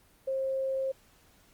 sine tone, 533 Hz, C5, 32 cents sharp, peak -28 dBFS, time 0.27-0.92 s, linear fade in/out 10 ms, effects pink hiss -62 dBFS RMS until 1.53 s + Opus 32 kbps

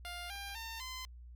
10% pulse tone with pitch steps, 703 / 798.3 / 906.4 / 1029.3 Hz, F5 / G5 / A#5 / C6, +11 / +31 / -49 / -29 cents, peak -34 dBFS, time 0.05-1.05 s, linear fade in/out 0 ms, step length 250 ms, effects added 60 Hz sine -49 dBFS peak until 1.35 s + AAC 64 kbps

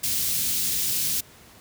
white band-stop noise, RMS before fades -25 dBFS, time 0.03-1.21 s, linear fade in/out 10 ms, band 230 to 3400 Hz, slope 12 dB/octave, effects pink hiss -50 dBFS RMS until 1.6 s + high-pass 60 Hz 12 dB/octave

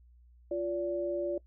sine tone pair together, 348.5 / 577.5 Hz, F4 / D5, -4 / -29 cents, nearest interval major sixth, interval 875 cents, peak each -33 / -32 dBFS, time 0.51-1.38 s, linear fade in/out 5 ms, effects noise-tail reverb RT60 0.1 s tail -21 dB re dry + added 60 Hz sine -56 dBFS peak until 1.46 s

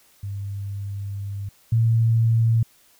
sine tone pair in turn, 99.9 / 114.1 Hz, G2 / A#2, +33 / -37 cents, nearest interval major second, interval 230 cents, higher second, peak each -27 / -15 dBFS, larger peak second, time 0.23-1.49 / 1.72-2.63 s, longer first, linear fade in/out 5 ms, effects white hiss -57 dBFS RMS until 2.99 s

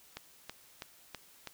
click train, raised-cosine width 0.2 ms, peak -23 dBFS, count 5, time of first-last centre 0.17-1.473 s, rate 3.07 Hz, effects white hiss -60 dBFS RMS until 1.53 s

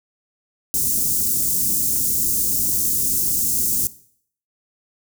white band-stop noise, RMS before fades -20 dBFS, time 0.74-3.87 s, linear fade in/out 0 ms, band 330 to 6500 Hz, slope 24 dB/octave, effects noise-tail reverb RT60 0.6 s tail -18 dB re dry

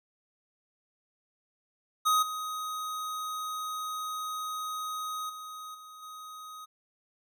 square tone with level steps, 1255 Hz, D#6, 15 cents sharp, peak -23 / -34 / -41 / -47 / -43 dBFS, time 2.05-6.66 s, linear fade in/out 20 ms, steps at 2.22 / 5.29 / 5.74 / 6.02 s, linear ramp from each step 10 ms, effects none

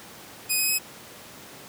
5% pulse tone with pitch steps, 2500 / 2526 / 2553 Hz, D#7 / D#7 / D#7, +8 / +26 / +44 cents, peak -13 dBFS, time 0.49-0.79 s, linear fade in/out 20 ms, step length 100 ms, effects pink hiss -44 dBFS RMS until 1.68 s + high-pass 150 Hz 12 dB/octave

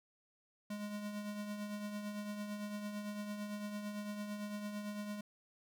square tone with tremolo, 207.5 Hz, G#3, 1 cent flat, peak -39 dBFS, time 0.7-5.21 s, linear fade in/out 5 ms, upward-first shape triangle, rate 8.9 Hz, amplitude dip 50%, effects none

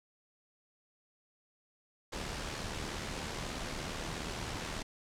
pink noise with amplitude modulation, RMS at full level -37 dBFS, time 2.12-4.83 s, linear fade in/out 10 ms, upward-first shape sine, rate 76.8 Hz, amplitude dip 45%, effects low-pass 7000 Hz 12 dB/octave

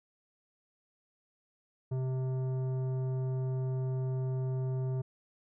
triangle tone with tanh clipping, 130 Hz, C3, 11 cents flat, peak -32 dBFS, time 1.91-5.02 s, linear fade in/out 10 ms, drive 16 dB, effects none

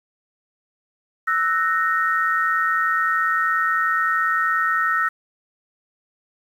sine tone cluster, 1316 / 1486 / 1853 Hz, E6 / F#6 / A#6, -3 / +7 / -11 cents, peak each -20 / -25 / -22 dBFS, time 1.27-5.09 s, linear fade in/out 10 ms, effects 8-bit

